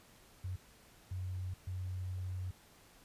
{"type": "tone bursts at uneven times", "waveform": "sine", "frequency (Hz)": 92, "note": "F#2", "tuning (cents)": -9, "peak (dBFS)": -37, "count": 3, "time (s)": [[0.44, 0.56], [1.11, 1.54], [1.67, 2.51]], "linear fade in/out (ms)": 5, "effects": ["pink hiss -62 dBFS RMS until 3.04 s", "resampled to 32000 Hz"]}